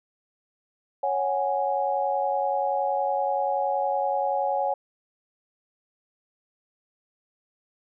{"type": "chord", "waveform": "sine", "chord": "C# suspended fourth", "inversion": "none", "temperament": "equal", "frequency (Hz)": [554.4, 740, 830.6], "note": ["C#5", "F#5", "G#5"], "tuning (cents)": [0, 0, 0], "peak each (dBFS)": [-27, -28, -26], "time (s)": [1.03, 4.74], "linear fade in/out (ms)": 5, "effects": []}